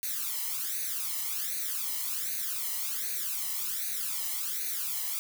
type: noise with flanger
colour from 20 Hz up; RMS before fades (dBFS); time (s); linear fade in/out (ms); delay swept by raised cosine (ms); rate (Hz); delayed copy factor
blue; -33; 0.03-5.19; 0; 0.47 to 1; 1.3; +0.95
effects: none